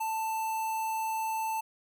square tone with notch filter, 885 Hz, A5, 10 cents sharp, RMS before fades -32 dBFS, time 0-1.61 s, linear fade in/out 10 ms, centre 4000 Hz, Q 1.1, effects none

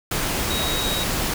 sine tone in noise, 3800 Hz, A#7, 33 cents sharp, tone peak -26 dBFS, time 0.5-1.04 s, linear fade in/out 5 ms, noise pink, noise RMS -24 dBFS, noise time 0.11-1.34 s, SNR -5 dB, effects none

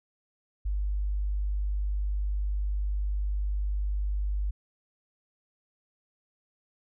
sine tone, 50 Hz, G1, 35 cents sharp, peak -26 dBFS, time 0.65-4.51 s, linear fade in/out 10 ms, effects none

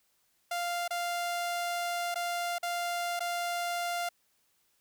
sawtooth tone with dropouts, 697 Hz, F5, 4 cents flat, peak -27 dBFS, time 0.51-4.09 s, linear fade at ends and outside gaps 5 ms, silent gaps 0.879-0.906 / 2.144-2.156 / 2.584-2.629 / 3.194-3.204 s, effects white hiss -72 dBFS RMS until 4.8 s

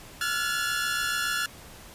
sawtooth tone cluster, 1374 / 1441 / 1712 Hz, F6 / F#6 / A6, -29 / -46 / -48 cents, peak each -27 dBFS, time 0.21-1.46 s, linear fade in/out 2 ms, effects pink hiss -47 dBFS RMS until 1.94 s + resampled to 32000 Hz

